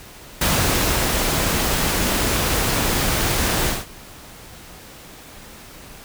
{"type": "noise with ADSR envelope", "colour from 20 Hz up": "pink", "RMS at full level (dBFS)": -18, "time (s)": [0.41, 3.86], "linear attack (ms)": 5, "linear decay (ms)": 620, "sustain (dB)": -2, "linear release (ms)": 190, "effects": ["pink hiss -41 dBFS RMS until 6.04 s"]}